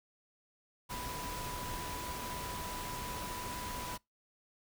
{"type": "tone in noise", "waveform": "sine", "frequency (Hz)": 987.8, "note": "B5", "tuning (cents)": 0, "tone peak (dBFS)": -43, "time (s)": [0.89, 3.98], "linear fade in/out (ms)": 20, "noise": "pink", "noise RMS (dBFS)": -42, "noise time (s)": [0.89, 3.98], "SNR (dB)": -4, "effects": ["noise-tail reverb RT60 0.2 s tail -25 dB re dry"]}